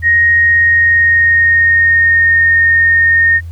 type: tone with pitch glide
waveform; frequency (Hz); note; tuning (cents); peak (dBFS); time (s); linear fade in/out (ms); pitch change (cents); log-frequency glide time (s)
sine; 1871 to 1841; A#6 to A#6; +6 to -22; -6; 0.02-3.41; 50; -28; 0.26-2.39
effects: added 84 Hz sine -23 dBFS peak until 3.51 s + pink hiss -50 dBFS RMS until 3.51 s